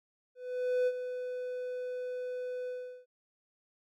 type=tone with ADSR envelope; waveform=triangle; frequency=500 Hz; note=B4; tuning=21 cents sharp; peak=-23 dBFS; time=0.35-3.06 s; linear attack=520 ms; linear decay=48 ms; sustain=-10 dB; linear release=380 ms; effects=none